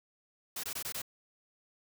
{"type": "noise bursts", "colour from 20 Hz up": "white", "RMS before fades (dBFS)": -38, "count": 5, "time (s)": [0.56, 1.019], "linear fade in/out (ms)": 5, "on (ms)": 75, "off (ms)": 21, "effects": []}